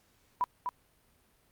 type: tone with echo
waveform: sine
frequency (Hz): 987.8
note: B5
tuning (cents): 0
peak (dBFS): -25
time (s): 0.41-0.44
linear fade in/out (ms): 0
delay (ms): 250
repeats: 1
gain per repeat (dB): -5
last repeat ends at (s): 0.69
effects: pink hiss -68 dBFS RMS until 1.51 s + Opus 48 kbps